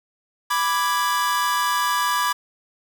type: chord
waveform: 45% pulse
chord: G# diminished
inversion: first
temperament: equal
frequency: 987.8 / 1174.7 / 1661.2 Hz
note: B5 / D6 / G#6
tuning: 0 / 0 / 0 cents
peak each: -23 / -23 / -26 dBFS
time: 0.5-2.33 s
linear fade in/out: 10 ms
effects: none